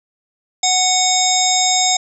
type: harmonic tone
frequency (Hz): 740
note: F#5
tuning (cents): 0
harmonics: 1 / 3 / 5 / 7 / 9 / 10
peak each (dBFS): -18 / -24 / -19 / -22 / -21 / -18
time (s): 0.63-1.97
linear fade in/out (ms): 5
effects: none